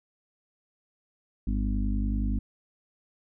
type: harmonic tone with a mistuned harmonic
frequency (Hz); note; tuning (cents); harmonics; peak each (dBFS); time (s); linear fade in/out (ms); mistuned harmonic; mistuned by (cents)
50.7; G#1; -41; 1 / 2 / 4 / 5 / 6; -26 / -35 / -33 / -34 / -42; 1.47-2.39; 5; 1; +16
effects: none